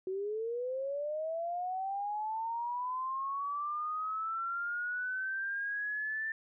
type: linear sweep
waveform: sine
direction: up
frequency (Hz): 369.1 to 1781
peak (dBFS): -33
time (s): 0.07-6.32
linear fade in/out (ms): 2
effects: none